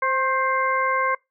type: harmonic tone with a mistuned harmonic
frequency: 523.3 Hz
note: C5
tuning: in tune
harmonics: 1 / 2 / 3 / 4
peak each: -27 / -21 / -27 / -27 dBFS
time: 0.02-1.15 s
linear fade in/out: 5 ms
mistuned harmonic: 2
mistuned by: +35 cents
effects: noise-tail reverb RT60 0.2 s tail -24 dB re dry